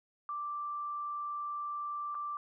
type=tone with dropouts; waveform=sine; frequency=1174.7 Hz; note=D6; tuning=in tune; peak=-35 dBFS; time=0.29-2.37 s; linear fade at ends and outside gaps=1 ms; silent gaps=2.146-2.151 s; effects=none